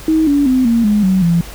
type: tone with pitch steps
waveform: sine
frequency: 316.9 / 285.6 / 257.4 / 232 / 209.1 / 188.43 / 169.82 Hz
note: D#4 / D4 / C4 / A#3 / G#3 / F#3 / F3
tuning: +32 / -48 / -28 / -8 / +12 / +32 / -48 cents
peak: -9 dBFS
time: 0.08-1.41 s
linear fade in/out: 2 ms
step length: 190 ms
effects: added 50 Hz sine -31 dBFS peak until 1.54 s + pink hiss -34 dBFS RMS until 1.54 s